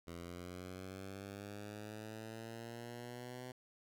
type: linear sweep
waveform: 10% pulse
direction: up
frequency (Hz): 84.4 to 126.8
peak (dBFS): -38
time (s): 0.07-3.52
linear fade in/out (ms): 5
effects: none